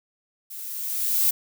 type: noise with level ramp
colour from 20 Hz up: violet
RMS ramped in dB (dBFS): -38 to -19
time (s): 0.5-1.31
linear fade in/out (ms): 10
effects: none